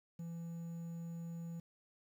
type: tone with quantisation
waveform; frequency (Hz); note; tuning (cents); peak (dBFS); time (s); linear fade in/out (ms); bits
triangle; 167.9; E3; +32; -40; 0.19-1.6; 5; 11
effects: none